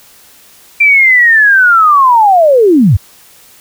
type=linear sweep; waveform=sine; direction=down; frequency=2369 to 76.1 Hz; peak=-3 dBFS; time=0.8-2.97 s; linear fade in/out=10 ms; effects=white hiss -41 dBFS RMS until 3.6 s